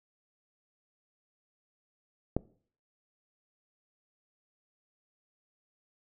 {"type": "click", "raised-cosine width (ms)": 2, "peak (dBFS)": -14, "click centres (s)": 2.366, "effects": ["noise-tail reverb RT60 0.5 s tail -21 dB re dry"]}